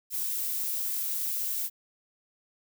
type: noise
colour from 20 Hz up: violet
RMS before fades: -31 dBFS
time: 0.1-1.7 s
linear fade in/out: 50 ms
effects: none